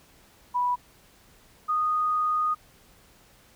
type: tone pair in turn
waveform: sine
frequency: 983 / 1237.7 Hz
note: B5 / D#6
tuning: -8 / -9 cents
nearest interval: major third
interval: 399 cents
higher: second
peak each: -22 dBFS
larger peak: neither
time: 0.54-0.76 / 1.68-2.55 s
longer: second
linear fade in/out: 20 ms
effects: pink hiss -57 dBFS RMS until 3.55 s